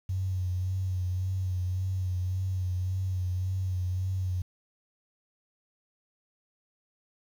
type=tone with vibrato; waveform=sine; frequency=92.5 Hz; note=F#2; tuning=in tune; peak=-27 dBFS; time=0.09-4.42 s; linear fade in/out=5 ms; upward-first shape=sine; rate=1.8 Hz; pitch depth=36 cents each way; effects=9-bit